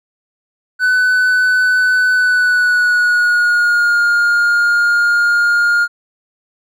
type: tone with pitch glide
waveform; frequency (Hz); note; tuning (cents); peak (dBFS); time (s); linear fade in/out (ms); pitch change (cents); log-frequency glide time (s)
triangle; 1501 to 1416.8; F#6 to F6; +24 to +24; -8; 0.79-5.88; 50; -100; 2.11-4.01
effects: none